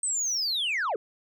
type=linear sweep; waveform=sine; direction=down; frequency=8372 to 370 Hz; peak=-23 dBFS; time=0.03-0.96 s; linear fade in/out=2 ms; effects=tanh soft clip ceiling -24 dBFS